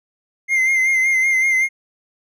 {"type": "tone with vibrato", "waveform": "triangle", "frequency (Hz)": 2093, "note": "C7", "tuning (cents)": 0, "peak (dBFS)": -12, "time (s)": [0.48, 1.69], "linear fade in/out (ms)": 50, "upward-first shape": "sine", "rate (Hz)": 5.3, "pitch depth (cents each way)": 38, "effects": []}